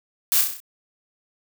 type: noise with echo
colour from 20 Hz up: blue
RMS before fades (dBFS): -19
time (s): 0.32-0.41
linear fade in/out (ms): 0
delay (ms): 32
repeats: 6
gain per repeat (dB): -4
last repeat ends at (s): 0.602
effects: none